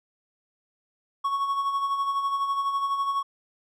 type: tone with tremolo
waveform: triangle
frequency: 1108.7 Hz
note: C#6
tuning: in tune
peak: -20 dBFS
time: 1.24-3.23 s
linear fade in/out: 10 ms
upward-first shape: sine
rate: 12 Hz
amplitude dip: 50%
effects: none